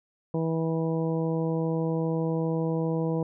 harmonic tone, 162.5 Hz, E3, 24 cents flat, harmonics 1 / 2 / 3 / 4 / 5 / 6, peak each -27 / -31 / -30 / -39 / -42 / -41 dBFS, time 0.34-3.23 s, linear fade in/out 2 ms, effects none

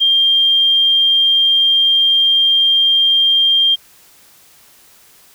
sine tone, 3194 Hz, G7, 32 cents sharp, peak -9 dBFS, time 0-3.76 s, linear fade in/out 20 ms, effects white hiss -47 dBFS RMS until 5.34 s

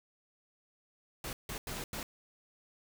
pink noise bursts at uneven times, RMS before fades -40 dBFS, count 4, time 1.24-1.33 / 1.49-1.58 / 1.67-1.84 / 1.93-2.03 s, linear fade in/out 2 ms, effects none

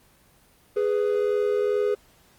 triangle tone pair together, 415.3 / 497.7 Hz, G#4 / B4, 0 / +13 cents, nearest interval minor third, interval 313 cents, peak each -20 / -24 dBFS, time 0.76-1.95 s, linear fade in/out 10 ms, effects pink hiss -58 dBFS RMS until 2.38 s + Opus 24 kbps

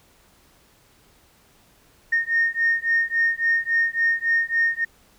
sine beating tone pair, 1838 / 1841.6 Hz, A#6 / A#6, -25 / -22 cents, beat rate 3.6 Hz, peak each -21 dBFS, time 2.12-4.85 s, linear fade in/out 10 ms, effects tanh soft clip ceiling -11 dBFS + pink hiss -57 dBFS RMS until 5.18 s

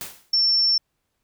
white noise with exponential decay, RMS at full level -30 dBFS, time 0.01-0.33 s, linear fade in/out 0 ms, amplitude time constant 68 ms
sine tone, 5410 Hz, E8, 44 cents sharp, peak -16 dBFS, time 0.33-0.78 s, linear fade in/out 5 ms
effects pink hiss -75 dBFS RMS until 1.23 s

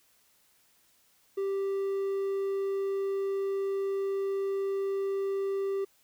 triangle tone, 392 Hz, G4, in tune, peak -26 dBFS, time 1.37-5.85 s, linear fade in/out 10 ms, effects white hiss -66 dBFS RMS until 6.03 s

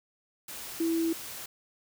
sine tone in noise, 329.6 Hz, E4, in tune, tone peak -25 dBFS, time 0.8-1.13 s, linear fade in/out 5 ms, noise white, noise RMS -41 dBFS, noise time 0.48-1.46 s, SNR +13 dB, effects none

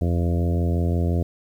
harmonic tone with a mistuned harmonic, 85.7 Hz, F2, 32 cents flat, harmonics 1 / 2 / 3 / 4 / 5 / 6 / 7 / 8, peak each -20 / -26 / -30 / -32 / -34 / -36 / -37 / -38 dBFS, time 0.01-1.23 s, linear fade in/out 5 ms, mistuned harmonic 1, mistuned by -19 cents, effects 9-bit

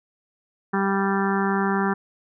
harmonic tone, 196 Hz, G3, in tune, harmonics 1 / 2 / 4 / 5 / 6 / 7 / 8 / 9, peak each -23 / -26 / -29 / -30 / -31 / -31 / -32 / -33 dBFS, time 0.73-1.94 s, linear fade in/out 10 ms, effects none

